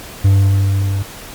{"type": "tone with level ramp", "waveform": "triangle", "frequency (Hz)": 98, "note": "G2", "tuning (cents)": 0, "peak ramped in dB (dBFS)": [-4, -13], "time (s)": [0.24, 1.03], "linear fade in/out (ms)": 10, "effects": ["pink hiss -33 dBFS RMS until 1.34 s", "MP3 96 kbps"]}